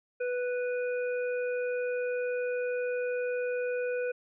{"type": "harmonic tone", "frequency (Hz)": 493.9, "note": "B4", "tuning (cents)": 0, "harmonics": [1, 3, 5], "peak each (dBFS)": [-29, -39, -43], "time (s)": [0.2, 4.12], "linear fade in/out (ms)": 10, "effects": []}